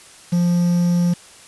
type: tone with quantisation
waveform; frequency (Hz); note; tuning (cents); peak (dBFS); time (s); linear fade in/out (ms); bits
triangle; 174.61; F3; 0; -12; 0.32-1.14; 10; 6
effects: white hiss -44 dBFS RMS until 1.47 s + resampled to 24000 Hz